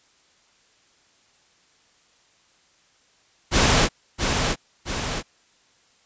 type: noise with echo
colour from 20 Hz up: pink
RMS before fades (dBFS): -17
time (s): 3.51-3.89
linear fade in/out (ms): 50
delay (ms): 670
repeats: 2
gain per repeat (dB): -5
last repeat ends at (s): 5.23
effects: white hiss -60 dBFS RMS until 6.05 s + resampled to 16000 Hz